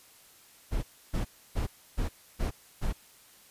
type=noise bursts; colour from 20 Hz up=brown; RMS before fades=-29 dBFS; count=6; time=0.71-2.93 s; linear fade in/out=20 ms; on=120 ms; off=300 ms; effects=white hiss -57 dBFS RMS until 3.5 s + resampled to 32000 Hz